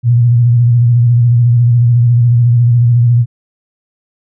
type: tone with vibrato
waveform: sine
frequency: 119.7 Hz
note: A#2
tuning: 46 cents sharp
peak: -5 dBFS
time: 0.03-3.26 s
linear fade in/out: 50 ms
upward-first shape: square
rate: 14 Hz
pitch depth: 38 cents each way
effects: none